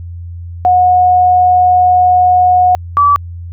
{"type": "tone pair in turn", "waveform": "sine", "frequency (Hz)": [727, 1152], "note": ["F#5", "D6"], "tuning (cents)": [-31, -34], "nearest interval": "minor sixth", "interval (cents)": 797, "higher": "second", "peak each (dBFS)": -5, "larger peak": "neither", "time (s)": [[0.65, 2.75], [2.97, 3.16]], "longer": "first", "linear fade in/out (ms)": 0, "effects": ["added 86 Hz sine -23 dBFS peak until 3.52 s"]}